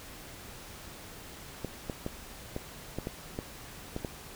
clicks, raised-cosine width 2 ms, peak -20 dBFS, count 9, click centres 1.647 / 1.898 / 2.064 / 2.564 / 2.986 / 3.071 / 3.389 / 3.964 / 4.048 s, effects pink hiss -47 dBFS RMS until 4.35 s

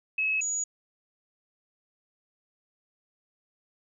sine tone pair in turn, 2576 / 6818 Hz, E7 / G#8, -41 / +45 cents, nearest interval octave + perfect fourth, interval 1686 cents, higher second, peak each -24 / -27 dBFS, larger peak first, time 0.18-0.41 / 0.41-0.64 s, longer neither, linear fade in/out 5 ms, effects none

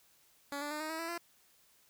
10% pulse tone with pitch steps, 283.6 / 292.6 / 301.9 / 311.4 / 321.3 / 331.5 / 342 Hz, C#4 / D4 / D4 / D#4 / E4 / E4 / F4, +40 / -6 / +48 / +2 / -44 / +10 / -36 cents, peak -29 dBFS, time 0.52-1.178 s, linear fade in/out 2 ms, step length 94 ms, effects white hiss -67 dBFS RMS until 1.89 s

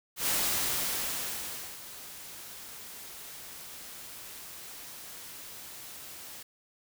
white noise with ADSR envelope, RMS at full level -28 dBFS, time 0.16-6.43 s, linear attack 110 ms, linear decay 1500 ms, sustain -17 dB, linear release 6 ms, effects none

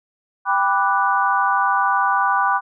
sine chord, G major seventh, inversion none, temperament equal with one note detuned, 789 / 987.8 / 1174.7 / 1480 Hz, G5 / B5 / D6 / F#6, +11 / 0 / 0 / 0 cents, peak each -21 / -20 / -20 / -22 dBFS, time 0.45-2.61 s, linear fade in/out 50 ms, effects none

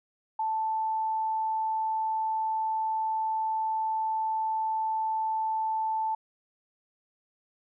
sine tone, 880 Hz, A5, in tune, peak -26 dBFS, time 0.39-6.15 s, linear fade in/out 5 ms, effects none

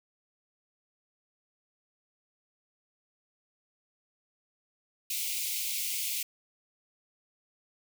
white high-pass noise, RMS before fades -33 dBFS, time 5.1-6.23 s, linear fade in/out 5 ms, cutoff 2100 Hz, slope 96 dB/octave, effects none

